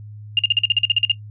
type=tone bursts; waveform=sine; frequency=2814 Hz; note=F7; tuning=12 cents sharp; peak=-11 dBFS; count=12; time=0.37-1.117 s; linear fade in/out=2 ms; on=21 ms; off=45 ms; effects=noise-tail reverb RT60 0.1 s tail -18 dB re dry + added 105 Hz sine -34 dBFS peak until 1.3 s